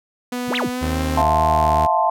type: tone with pitch glide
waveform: sawtooth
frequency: 246.9 to 263.1 Hz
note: B3 to C4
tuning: 0 to +10 cents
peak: -19 dBFS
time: 0.32-1.22 s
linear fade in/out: 5 ms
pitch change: +110 cents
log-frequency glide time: 0.69-1 s
type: exponential two-way sweep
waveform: sine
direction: up then down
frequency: 64 to 4119 to 64 Hz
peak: -20 dBFS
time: 0.47-0.7 s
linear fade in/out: 50 ms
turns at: 0.56 s
type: tone with vibrato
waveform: sawtooth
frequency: 77.5 Hz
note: D#2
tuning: 6 cents flat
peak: -17 dBFS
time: 0.81-1.87 s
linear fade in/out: 20 ms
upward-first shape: triangle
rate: 1.9 Hz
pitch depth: 28 cents each way
type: chord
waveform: sine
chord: F major seventh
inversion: third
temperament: equal with one note detuned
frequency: 659.3 / 709.4 / 880 / 1046.5 Hz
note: E5 / F5 / A5 / C6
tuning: 0 / +27 / 0 / 0 cents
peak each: -21 / -21 / -18 / -21 dBFS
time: 1.17-2.1 s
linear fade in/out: 5 ms
effects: none